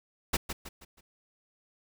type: noise with echo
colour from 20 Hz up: pink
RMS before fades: -26 dBFS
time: 0.33-0.37 s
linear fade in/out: 10 ms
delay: 160 ms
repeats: 4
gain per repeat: -8 dB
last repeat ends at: 1.01 s
effects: none